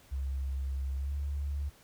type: tone with pitch glide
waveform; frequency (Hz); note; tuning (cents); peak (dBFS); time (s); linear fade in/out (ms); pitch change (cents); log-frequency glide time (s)
sine; 67.4 to 71.2; C#2 to C#2; -48 to +47; -31; 0.11-1.7; 20; +95; 0.96-1.15
effects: pink hiss -60 dBFS RMS until 1.83 s

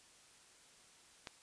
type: click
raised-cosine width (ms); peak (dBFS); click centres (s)
0.2; -26; 1.272
effects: white hiss -63 dBFS RMS until 1.42 s + resampled to 22050 Hz

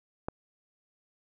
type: click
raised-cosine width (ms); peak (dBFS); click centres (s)
1; -18; 0.285
effects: none

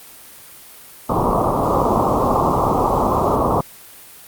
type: low-pass noise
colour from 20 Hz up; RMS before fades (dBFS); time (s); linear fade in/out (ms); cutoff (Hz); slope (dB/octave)
white; -17; 1.09-3.61; 5; 1200; 96
effects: white hiss -41 dBFS RMS until 4.27 s + Opus 32 kbps

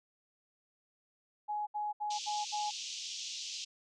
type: tone bursts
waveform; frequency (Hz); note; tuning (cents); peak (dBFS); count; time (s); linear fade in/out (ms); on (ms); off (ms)
sine; 838; G#5; +15; -33; 5; 1.48-2.71; 20; 190; 70
type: band-pass noise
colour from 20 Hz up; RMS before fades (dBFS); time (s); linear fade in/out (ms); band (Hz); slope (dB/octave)
white; -42; 2.1-3.65; 10; 2700 to 6600; 48
effects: none

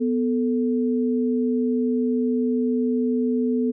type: tone pair together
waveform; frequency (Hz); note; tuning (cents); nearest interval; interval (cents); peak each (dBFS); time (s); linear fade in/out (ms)
sine; 247.2 / 440; B3 / A4; +2 / 0; minor seventh; 998; -20 / -25; 0-3.72; 20
effects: none

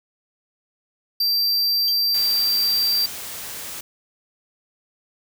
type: tone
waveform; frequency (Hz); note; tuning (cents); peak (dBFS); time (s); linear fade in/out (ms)
square; 4699; D8; 0; -18; 1.2-3.06; 5
type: tone with exponential decay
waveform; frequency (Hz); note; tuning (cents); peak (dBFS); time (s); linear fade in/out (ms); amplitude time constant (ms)
30% pulse; 3213; G7; +42; -24; 1.88-1.96; 1; 16
type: noise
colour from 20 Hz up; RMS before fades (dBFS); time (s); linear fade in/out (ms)
white; -33; 2.14-3.81; 5
effects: none

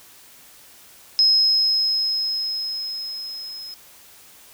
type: tone with level ramp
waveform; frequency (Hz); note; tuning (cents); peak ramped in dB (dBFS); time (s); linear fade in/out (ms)
sine; 5130; E8; -48; -12 to -33; 1.19-3.74; 0
effects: white hiss -48 dBFS RMS until 4.53 s

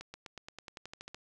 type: accelerating click train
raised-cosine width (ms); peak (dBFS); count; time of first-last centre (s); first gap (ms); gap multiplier
0.2; -27; 13; 0.01-1.146; 130; 0.94
effects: none

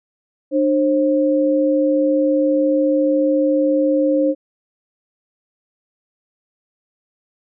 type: tone pair together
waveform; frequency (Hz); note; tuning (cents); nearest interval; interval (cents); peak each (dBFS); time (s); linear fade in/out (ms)
sine; 299.7 / 534; D4 / C5; +35 / +35; minor seventh; 1000; -16; 0.51-4.35; 50
effects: none

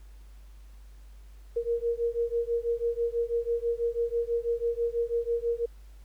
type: beating tone pair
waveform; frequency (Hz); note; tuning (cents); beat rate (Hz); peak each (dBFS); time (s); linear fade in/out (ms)
sine; 466.2 / 472.3; A#4 / A#4; 0 / +23; 6.1; -29 / -29; 1.56-5.66; 10
effects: added 50 Hz sine -46 dBFS peak until 6.04 s + pink hiss -64 dBFS RMS until 6.04 s

